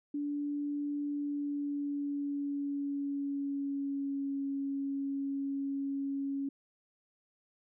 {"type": "tone with pitch glide", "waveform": "sine", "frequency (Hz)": [289.8, 276.6], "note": ["D4", "C#4"], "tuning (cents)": [-23, -4], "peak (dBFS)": -32, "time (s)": [0.14, 6.49], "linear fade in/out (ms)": 5, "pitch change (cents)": -81, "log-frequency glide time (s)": [1.04, 4.43], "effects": []}